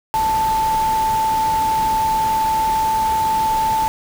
sine tone in noise, 881 Hz, A5, 2 cents sharp, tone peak -15 dBFS, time 0.14-3.88 s, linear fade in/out 0 ms, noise pink, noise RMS -29 dBFS, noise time 0.14-3.88 s, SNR +11 dB, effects none

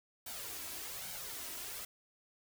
white noise with flanger, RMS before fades -44 dBFS, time 0.26-1.85 s, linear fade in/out 5 ms, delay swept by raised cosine 1.3 to 3.1 ms, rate 1.2 Hz, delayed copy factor +0.6, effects none

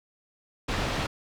pink low-pass noise, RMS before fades -29 dBFS, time 0.68-1.07 s, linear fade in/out 10 ms, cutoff 4000 Hz, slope 12 dB/octave, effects none

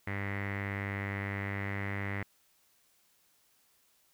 sawtooth tone with low-pass filter, 99.5 Hz, G2, 26 cents sharp, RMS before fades -36 dBFS, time 0.07-2.23 s, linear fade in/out 5 ms, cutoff 2000 Hz, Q 8, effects white hiss -69 dBFS RMS until 4.13 s

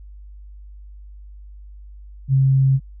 sine tone, 134.3 Hz, C3, 46 cents sharp, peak -12 dBFS, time 2.28-2.8 s, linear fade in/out 50 ms, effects added 50 Hz sine -37 dBFS peak until 3 s

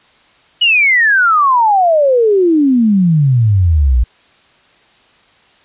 sine exponential sweep, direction down, 2960 to 56.4 Hz, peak -7 dBFS, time 0.61-4.04 s, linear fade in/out 10 ms, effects white hiss -49 dBFS RMS until 5.64 s + resampled to 8000 Hz

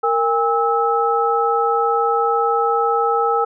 sine tone cluster, 463.2 / 809 / 1301 Hz, A#4 / G#5 / E6, -11 / -46 / -23 cents, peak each -19 dBFS, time 0.03-3.45 s, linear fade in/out 10 ms, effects none

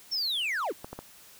triangle linear sweep, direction down, 5560 to 229.2 Hz, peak -26 dBFS, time 0.11-0.73 s, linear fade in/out 20 ms
clicks, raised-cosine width 1 ms, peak -24 dBFS, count 3, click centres 0.845 / 0.93 / 0.99 s
effects white hiss -53 dBFS RMS until 1.39 s

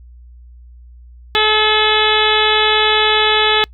harmonic tone, 429.7 Hz, A4, 41 cents flat, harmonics 1 / 2 / 3 / 4 / 5 / 6 / 7 / 8 / 9, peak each -18 / -19 / -20 / -19 / -22 / -22 / -21 / -17 / -22 dBFS, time 1.35-3.64 s, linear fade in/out 0 ms, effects noise-tail reverb RT60 0.1 s tail -26 dB re dry + added 60 Hz sine -37 dBFS peak until 3.73 s

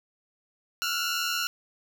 15% pulse tone pair together, 1359 / 1439.8 Hz, F6 / F#6, -48 / -48 cents, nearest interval minor second, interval 100 cents, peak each -23 dBFS, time 0.82-1.47 s, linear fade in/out 0 ms, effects none

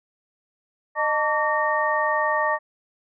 sine tone cluster, 612 / 896 / 1147 / 1843 Hz, D#5 / A5 / D6 / A#6, -29 / +31 / -41 / -20 cents, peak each -25 dBFS, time 0.95-2.59 s, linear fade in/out 50 ms, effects none

